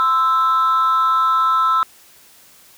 sine tone pair together, 1035.1 / 1318.5 Hz, C6 / E6, -19 / 0 cents, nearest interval major third, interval 419 cents, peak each -17 / -12 dBFS, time 0-1.83 s, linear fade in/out 0 ms, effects tanh soft clip ceiling -10 dBFS + white hiss -48 dBFS RMS until 2.77 s

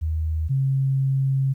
sine tone pair in turn, 79.1 / 134.88 Hz, D#2 / C#3, +29 / -47 cents, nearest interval major sixth, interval 924 cents, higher second, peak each -21 / -18 dBFS, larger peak second, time 0.01-0.49 / 0.49-1.54 s, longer second, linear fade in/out 20 ms, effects 10-bit

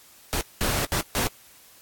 pink noise bursts at uneven times, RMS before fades -25 dBFS, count 4, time 0.33-0.41 / 0.61-0.85 / 0.92-1.01 / 1.15-1.27 s, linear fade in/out 0 ms, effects white hiss -52 dBFS RMS until 1.81 s + AAC 64 kbps

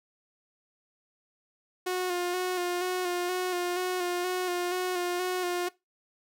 sawtooth tone with vibrato, 360 Hz, F#4, 47 cents flat, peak -24 dBFS, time 1.86-5.69 s, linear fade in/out 10 ms, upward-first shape square, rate 2.1 Hz, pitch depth 27 cents each way, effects noise-tail reverb RT60 0.2 s tail -20 dB re dry

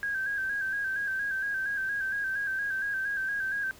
sine tone with vibrato, 1596 Hz, G6, 31 cents sharp, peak -28 dBFS, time 0.03-3.71 s, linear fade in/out 0 ms, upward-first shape square, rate 4.3 Hz, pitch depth 46 cents each way, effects pink hiss -53 dBFS RMS until 3.79 s

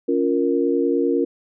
sine chord, Bb minor, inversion first, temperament just, 279.7 / 349.6 / 466.2 Hz, Db4 / F4 / Bb4, +16 / +2 / 0 cents, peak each -21 dBFS, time 0.08-1.25 s, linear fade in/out 10 ms, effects none

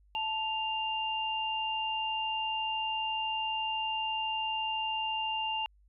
sine tone pair together, 880.1 / 2794 Hz, A5 / F7, 0 / 0 cents, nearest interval octave + minor sixth, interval 2000 cents, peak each -33 / -33 dBFS, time 0.15-5.66 s, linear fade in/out 0 ms, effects added 50 Hz sine -60 dBFS peak until 5.88 s

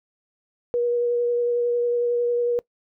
sine tone with vibrato, 480 Hz, B4, 49 cents flat, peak -19 dBFS, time 0.74-2.59 s, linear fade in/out 0 ms, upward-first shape sine, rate 11 Hz, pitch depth 12 cents each way, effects noise-tail reverb RT60 0.1 s tail -22 dB re dry

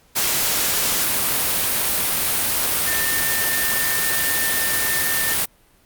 sine tone in noise, 1802 Hz, A6, 41 cents sharp, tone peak -24 dBFS, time 2.86-5.35 s, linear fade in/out 20 ms, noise white, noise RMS -20 dBFS, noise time 0.15-5.46 s, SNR -7 dB, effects pink hiss -56 dBFS RMS until 5.85 s + Opus 48 kbps

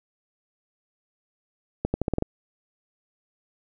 accelerating click train, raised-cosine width 2 ms, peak -10 dBFS, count 7, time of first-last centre 1.85-2.224 s, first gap 90 ms, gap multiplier 0.85, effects none

